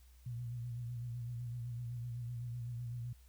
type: tone with vibrato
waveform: sine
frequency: 120 Hz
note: B2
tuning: 49 cents flat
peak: -39 dBFS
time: 0.26-3.13 s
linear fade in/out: 5 ms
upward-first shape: sine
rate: 7.9 Hz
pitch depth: 49 cents each way
effects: added 62 Hz sine -58 dBFS peak until 3.28 s + white hiss -70 dBFS RMS until 3.28 s